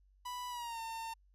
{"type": "tone with pitch glide", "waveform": "45% pulse", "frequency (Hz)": [987.8, 905.8], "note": ["B5", "A#5"], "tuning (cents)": [0, -50], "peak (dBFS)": -40, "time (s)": [0.25, 1.14], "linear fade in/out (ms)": 10, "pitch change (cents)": -150, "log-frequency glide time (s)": [0.49, 0.8], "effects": ["added 48 Hz sine -64 dBFS peak until 1.34 s", "resampled to 32000 Hz"]}